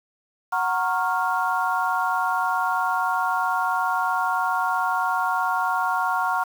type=chord; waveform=sine; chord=Gb major seventh; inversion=none; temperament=equal with one note detuned; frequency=740 / 932.3 / 1095.4 / 1396.9 Hz; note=Gb5 / Bb5 / Db6 / F6; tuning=0 / 0 / -21 / 0 cents; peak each=-26 dBFS; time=0.52-6.44 s; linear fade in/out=10 ms; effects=7-bit